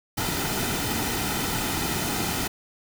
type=noise with comb filter; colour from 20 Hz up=pink; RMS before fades=-27 dBFS; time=0.17-2.48 s; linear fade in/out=10 ms; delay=1.8 ms; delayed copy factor=-0.55; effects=none